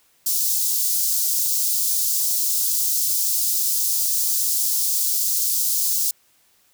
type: high-pass noise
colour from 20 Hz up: white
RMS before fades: -21 dBFS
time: 0.26-6.11 s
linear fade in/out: 5 ms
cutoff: 4900 Hz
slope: 24 dB/octave
effects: white hiss -60 dBFS RMS until 6.73 s